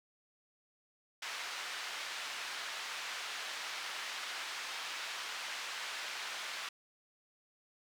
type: band-pass noise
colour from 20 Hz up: pink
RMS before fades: -42 dBFS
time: 1.22-6.69 s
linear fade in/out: 5 ms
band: 1300 to 4900 Hz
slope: 12 dB/octave
effects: none